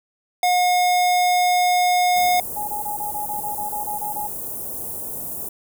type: tone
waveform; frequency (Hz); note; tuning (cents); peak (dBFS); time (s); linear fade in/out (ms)
square; 720; F#5; -47; -16; 0.43-2.4; 2
type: band-stop noise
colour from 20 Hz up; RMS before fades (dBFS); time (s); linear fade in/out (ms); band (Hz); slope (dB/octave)
white; -30; 2.16-5.49; 5; 790 to 9600; 24
type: tone bursts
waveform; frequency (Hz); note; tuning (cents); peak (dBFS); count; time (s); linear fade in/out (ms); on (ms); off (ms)
sine; 834; G#5; +7; -25; 12; 2.56-4.275; 10; 120; 25
effects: none